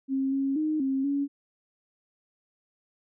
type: tone with pitch steps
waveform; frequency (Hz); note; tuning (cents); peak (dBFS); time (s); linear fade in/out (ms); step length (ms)
sine; 268.4 / 272.5 / 308.9 / 268.3 / 281.6; C4 / C#4 / D#4 / C4 / C#4; +44 / -29 / -12 / +44 / +27; -24; 0.08-1.28; 50; 240
effects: none